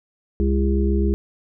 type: harmonic tone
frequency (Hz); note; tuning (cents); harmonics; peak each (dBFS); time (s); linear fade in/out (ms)
67.6; C#2; -43; 1 / 3 / 5 / 6; -18 / -23 / -25 / -26; 0.4-1.14; 0
effects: none